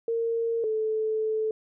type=tone pair in turn; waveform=sine; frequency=459.7 / 436.6 Hz; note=A#4 / A4; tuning=-24 / -13 cents; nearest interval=minor second; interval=89 cents; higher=first; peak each=-24 dBFS; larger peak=neither; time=0.08-0.64 / 0.64-1.51 s; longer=second; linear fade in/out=2 ms; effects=none